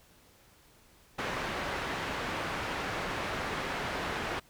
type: low-pass noise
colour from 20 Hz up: white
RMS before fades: -35 dBFS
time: 1.18-4.4 s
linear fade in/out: 10 ms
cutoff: 1800 Hz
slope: 12 dB/octave
effects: pink hiss -61 dBFS RMS until 4.49 s